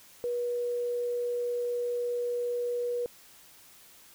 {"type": "tone pair in turn", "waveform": "sine", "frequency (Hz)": [483.7, 483.7], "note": ["B4", "B4"], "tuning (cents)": [-36, -36], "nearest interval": "unison", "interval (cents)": 0, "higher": "neither", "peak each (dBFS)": -28, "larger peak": "neither", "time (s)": [[0.24, 1.65], [1.65, 3.06]], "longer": "neither", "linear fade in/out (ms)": 0, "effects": ["white hiss -55 dBFS RMS until 4.14 s"]}